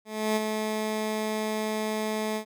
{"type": "tone with ADSR envelope", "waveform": "15% pulse", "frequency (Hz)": 216.1, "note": "A3", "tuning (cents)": -31, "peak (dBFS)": -16, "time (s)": [0.05, 2.45], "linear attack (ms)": 310, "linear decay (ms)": 28, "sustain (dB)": -5, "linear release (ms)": 89, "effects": []}